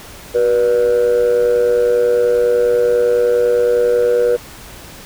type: tone with amplitude modulation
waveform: sine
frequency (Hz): 483.5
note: B4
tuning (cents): -37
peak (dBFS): -5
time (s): 0.34-4.37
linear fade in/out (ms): 20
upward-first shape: sine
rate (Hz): 110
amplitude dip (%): 80
effects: tanh soft clip ceiling -7 dBFS + pink hiss -36 dBFS RMS until 5.05 s